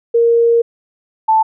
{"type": "tone pair in turn", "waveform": "sine", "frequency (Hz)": [466.2, 880.1], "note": ["A#4", "A5"], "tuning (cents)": [0, 0], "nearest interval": "major seventh", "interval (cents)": 1100, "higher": "second", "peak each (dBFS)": -8, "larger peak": "neither", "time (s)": [[0.14, 0.62], [1.28, 1.43]], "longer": "first", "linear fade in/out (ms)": 10, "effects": []}